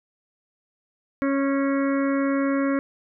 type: harmonic tone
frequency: 275.5 Hz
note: C#4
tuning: 11 cents flat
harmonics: 1 / 2 / 4 / 5 / 6 / 7 / 8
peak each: -21 / -27 / -33 / -35 / -37 / -38 / -39 dBFS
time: 1.22-2.79 s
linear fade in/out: 0 ms
effects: none